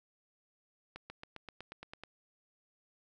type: accelerating click train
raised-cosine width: 0.3 ms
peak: -29 dBFS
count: 10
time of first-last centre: 0.96-2.036 s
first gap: 140 ms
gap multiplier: 0.96
effects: none